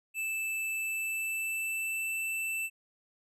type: tone with pitch glide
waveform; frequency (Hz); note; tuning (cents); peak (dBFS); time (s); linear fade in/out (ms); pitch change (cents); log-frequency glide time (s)
square; 2637 to 2658; E7 to E7; 0 to +14; -32; 0.14-2.7; 50; +14; 0.77-2.11
effects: none